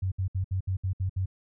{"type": "tone bursts", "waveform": "sine", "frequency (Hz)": 94.3, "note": "F#2", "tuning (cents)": 33, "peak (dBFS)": -25, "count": 8, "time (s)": [0.02, 1.259], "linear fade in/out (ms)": 10, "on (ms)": 98, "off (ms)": 65, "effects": []}